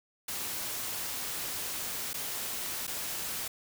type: noise with dropouts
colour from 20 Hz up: white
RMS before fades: -36 dBFS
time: 0.28-3.48 s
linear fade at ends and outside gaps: 5 ms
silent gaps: 2.133-2.141 / 2.869-2.876 s
effects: none